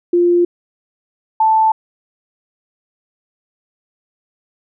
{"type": "tone pair in turn", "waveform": "sine", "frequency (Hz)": [349.2, 879.9], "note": ["F4", "A5"], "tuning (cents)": [0, 0], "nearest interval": "octave + major third", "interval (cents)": 1600, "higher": "second", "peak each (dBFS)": -9, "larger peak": "neither", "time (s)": [[0.13, 0.45], [1.4, 1.72]], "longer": "neither", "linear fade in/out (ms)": 5, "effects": []}